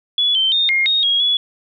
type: tone with pitch steps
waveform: sine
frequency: 3409 / 3108 / 3663 / 2132 / 3727 / 3288 / 3395 Hz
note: G#7 / G7 / A#7 / C7 / A#7 / G#7 / G#7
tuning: +45 / -16 / -31 / +32 / -1 / -18 / +37 cents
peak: -13 dBFS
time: 0.18-1.37 s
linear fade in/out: 2 ms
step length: 170 ms
effects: none